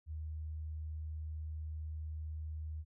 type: tone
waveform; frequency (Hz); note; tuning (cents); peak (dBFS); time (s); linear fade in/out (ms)
sine; 77.78; D#2; 0; -39; 0.06-2.85; 50
effects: none